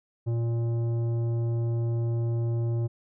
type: tone with tanh clipping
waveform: triangle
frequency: 116.54 Hz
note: A#2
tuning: in tune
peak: -26 dBFS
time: 0.26-2.88 s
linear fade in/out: 20 ms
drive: 15 dB
effects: none